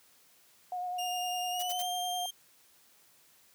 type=tone with vibrato; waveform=sine; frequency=722 Hz; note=F#5; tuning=43 cents flat; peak=-33 dBFS; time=0.72-2.26 s; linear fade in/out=2 ms; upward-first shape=sine; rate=9.9 Hz; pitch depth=20 cents each way
type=tone with pitch glide; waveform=sawtooth; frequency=2820 to 3184 Hz; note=F7 to G7; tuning=+16 to +26 cents; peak=-33 dBFS; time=0.98-2.31 s; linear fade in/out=10 ms; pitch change=+210 cents; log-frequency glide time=1.51-1.87 s
type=noise bursts; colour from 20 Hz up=blue; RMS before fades=-38 dBFS; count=3; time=1.59-1.826 s; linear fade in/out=10 ms; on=40 ms; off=58 ms
effects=white hiss -63 dBFS RMS until 3.54 s + high-pass 80 Hz 12 dB/octave